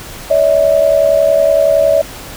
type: tone pair together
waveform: sine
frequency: 571 / 641.8 Hz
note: D5 / E5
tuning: -49 / -46 cents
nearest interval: major second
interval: 203 cents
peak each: -10 dBFS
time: 0.3-2.02 s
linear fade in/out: 10 ms
effects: pink hiss -30 dBFS RMS until 2.36 s